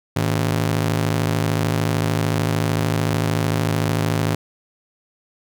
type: ring-modulated tone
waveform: sawtooth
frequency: 130.81 Hz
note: C3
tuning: in tune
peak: -11 dBFS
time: 0.16-4.35 s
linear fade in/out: 5 ms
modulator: 26.7 Hz
effects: none